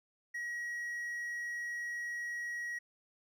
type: tone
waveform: triangle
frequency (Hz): 1906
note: A#6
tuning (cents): +38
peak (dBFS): -35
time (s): 0.34-2.79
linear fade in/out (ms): 10
effects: none